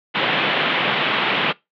white band-pass noise, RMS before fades -20 dBFS, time 0.14-1.53 s, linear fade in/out 20 ms, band 130 to 3400 Hz, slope 48 dB/octave, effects noise-tail reverb RT60 0.2 s tail -22 dB re dry

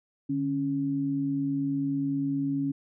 sine tone pair together, 147.5 / 276.9 Hz, D3 / C#4, +8 / -2 cents, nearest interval major seventh, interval 1090 cents, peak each -33 / -26 dBFS, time 0.29-2.72 s, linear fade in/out 10 ms, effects none

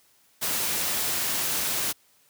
white noise, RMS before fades -27 dBFS, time 0.41-1.93 s, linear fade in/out 20 ms, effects white hiss -62 dBFS RMS until 2.29 s + high-pass 60 Hz 12 dB/octave

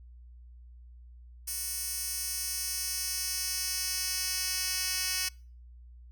10% pulse tone with high-pass filter sweep, 370 Hz, F#4, in tune, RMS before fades -33 dBFS, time 1.47-5.29 s, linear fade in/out 10 ms, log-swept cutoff 8200 to 3900 Hz, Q 1, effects noise-tail reverb RT60 0.4 s tail -26 dB re dry + added 60 Hz sine -48 dBFS peak until 6.11 s

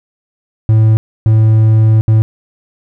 triangle tone bursts at uneven times, 109.9 Hz, A2, 2 cents flat, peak -3 dBFS, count 3, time 0.69-0.97 / 1.26-2.01 / 2.08-2.22 s, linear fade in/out 0 ms, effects none

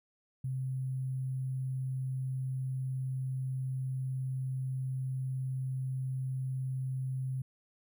sine tone with sample-and-hold, 130.81 Hz, C3, in tune, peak -32 dBFS, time 0.44-7.42 s, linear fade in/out 5 ms, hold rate 11025 Hz, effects none

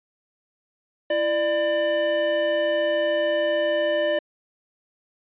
square tone pair together, 334.8 / 596 Hz, E4 / D5, +27 / +25 cents, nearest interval minor seventh, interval 998 cents, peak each -31 / -21 dBFS, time 1.1-4.19 s, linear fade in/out 5 ms, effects resampled to 8000 Hz

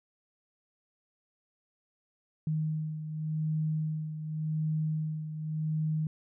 sine beating tone pair, 155.56 / 156.44 Hz, D#3 / D#3, 0 / +10 cents, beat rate 0.88 Hz, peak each -30 / -37 dBFS, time 2.47-6.07 s, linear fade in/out 2 ms, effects none

